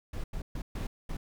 brown noise bursts at uneven times, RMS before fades -35 dBFS, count 5, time 0.13-0.24 / 0.33-0.42 / 0.55-0.62 / 0.75-0.87 / 1.09-1.17 s, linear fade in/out 5 ms, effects none

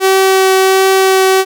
sawtooth tone with vibrato, 381.4 Hz, G4, 47 cents flat, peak -3 dBFS, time 0-1.45 s, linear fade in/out 50 ms, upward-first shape triangle, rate 1.4 Hz, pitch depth 9 cents each way, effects none

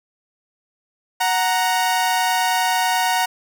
sawtooth tone pair together, 740 / 932.3 Hz, F#5 / A#5, 0 / 0 cents, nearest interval major third, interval 400 cents, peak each -16 dBFS, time 1.2-3.26 s, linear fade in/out 10 ms, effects none

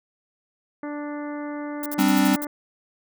harmonic tone, 293.7 Hz, D4, in tune, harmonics 1 / 2 / 3 / 4 / 5 / 6 / 7, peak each -30 / -36 / -40 / -42 / -44 / -46 / -47 dBFS, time 0.83-2.47 s, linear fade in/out 2 ms
violet noise bursts, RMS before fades -31 dBFS, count 8, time 1.83-2.447 s, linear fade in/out 2 ms, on 29 ms, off 55 ms
square chord, G suspended fourth, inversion none, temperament equal, 196 / 261.6 / 293.7 Hz, G3 / C4 / D4, 0 / 0 / 0 cents, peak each -22 dBFS, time 1.98-2.36 s, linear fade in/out 10 ms
effects none

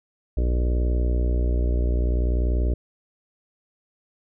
harmonic tone, 60.5 Hz, B1, 35 cents flat, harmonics 1 / 2 / 3 / 4 / 5 / 6 / 7 / 8 / 9 / 10, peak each -19 / -34 / -38 / -37 / -35 / -36 / -37 / -42 / -45 / -39 dBFS, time 0.37-2.74 s, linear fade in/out 5 ms, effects none

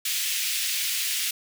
pink high-pass noise, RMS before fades -27 dBFS, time 0.05-1.31 s, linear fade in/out 5 ms, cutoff 2300 Hz, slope 24 dB/octave, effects none

